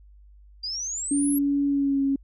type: exponential sweep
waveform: sine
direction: up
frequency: 4733 to 11720 Hz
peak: -28 dBFS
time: 0.63-1.39 s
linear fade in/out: 10 ms
type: tone with pitch glide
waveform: sine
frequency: 282.9 to 274.5 Hz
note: C#4 to C#4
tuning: +35 to -17 cents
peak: -20 dBFS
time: 1.11-2.16 s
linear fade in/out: 5 ms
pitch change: -52 cents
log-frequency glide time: 1.67-2.02 s
effects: added 50 Hz sine -48 dBFS peak until 2.23 s